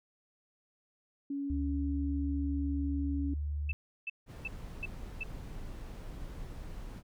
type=tone; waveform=sine; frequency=280.5 Hz; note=C#4; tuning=21 cents sharp; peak=-33 dBFS; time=1.3-3.34 s; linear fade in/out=5 ms
type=tone with pitch glide; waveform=sine; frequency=73 to 73.42 Hz; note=D2 to D2; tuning=-10 to 0 cents; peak=-32 dBFS; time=1.5-3.73 s; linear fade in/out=0 ms; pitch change=+10 cents; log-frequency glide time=2.53-3.22 s
type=tone bursts; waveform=sine; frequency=2637 Hz; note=E7; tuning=in tune; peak=-34 dBFS; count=5; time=3.69-5.235 s; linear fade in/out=5 ms; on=29 ms; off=350 ms
type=noise; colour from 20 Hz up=brown; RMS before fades=-43 dBFS; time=4.26-7.03 s; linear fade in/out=50 ms
effects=none